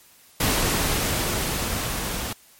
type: noise with level ramp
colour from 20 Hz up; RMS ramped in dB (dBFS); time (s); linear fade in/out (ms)
pink; -21 to -29; 0.4-2.33; 5
effects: white hiss -53 dBFS RMS until 2.59 s + MP3 64 kbps